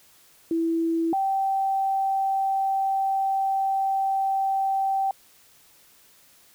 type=tone pair in turn; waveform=sine; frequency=330 / 777 Hz; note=E4 / G5; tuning=+2 / -16 cents; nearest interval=octave + minor third; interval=1482 cents; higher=second; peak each=-21 dBFS; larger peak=neither; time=0.51-1.13 / 1.13-5.11 s; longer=second; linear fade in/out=2 ms; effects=white hiss -56 dBFS RMS until 6.54 s